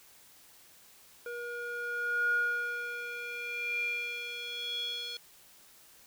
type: tone with band-pass filter sweep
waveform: square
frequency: 478.2 Hz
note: A#4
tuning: 44 cents sharp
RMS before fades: -35 dBFS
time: 1.26-5.17 s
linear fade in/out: 2 ms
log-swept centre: 1000 to 3800 Hz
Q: 8.5
effects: white hiss -58 dBFS RMS until 6.06 s